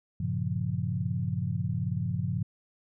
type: chord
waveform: sine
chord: G half-diminished seventh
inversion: none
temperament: equal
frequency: 98 / 116.54 / 138.59 / 174.61 Hz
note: G2 / Bb2 / Db3 / F3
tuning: 0 / 0 / 0 / 0 cents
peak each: -33 dBFS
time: 0.2-2.43 s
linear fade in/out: 5 ms
effects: none